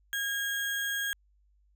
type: tone with sample-and-hold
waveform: sine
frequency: 1632 Hz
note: G#6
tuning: 31 cents flat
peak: -29 dBFS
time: 0.13-1.13 s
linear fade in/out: 0 ms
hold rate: 4900 Hz
effects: added 50 Hz sine -63 dBFS peak until 1.75 s